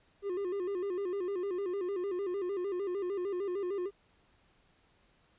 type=tone with vibrato; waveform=triangle; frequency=378.7 Hz; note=F#4; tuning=40 cents sharp; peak=-30 dBFS; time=0.22-3.91 s; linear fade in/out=50 ms; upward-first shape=square; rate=6.6 Hz; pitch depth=100 cents each way; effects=pink hiss -68 dBFS RMS until 5.38 s + resampled to 8000 Hz